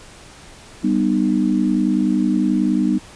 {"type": "chord", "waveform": "sine", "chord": "G augmented", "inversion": "none", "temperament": "equal with one note detuned", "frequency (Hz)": [196, 246.9, 305.6], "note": ["G3", "B3", "D#4"], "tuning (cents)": [0, 0, -31], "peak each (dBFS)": -19, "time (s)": [0.83, 2.99], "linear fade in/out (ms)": 20, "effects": ["pink hiss -42 dBFS RMS until 3.15 s", "resampled to 22050 Hz"]}